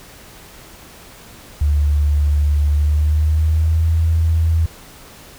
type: tone with pitch glide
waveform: sine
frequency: 73.4 to 81.44 Hz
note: D2 to E2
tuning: 0 to -20 cents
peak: -12 dBFS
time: 1.61-4.66 s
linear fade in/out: 5 ms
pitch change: +180 cents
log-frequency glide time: 2.72-3.87 s
effects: pink hiss -41 dBFS RMS until 5.38 s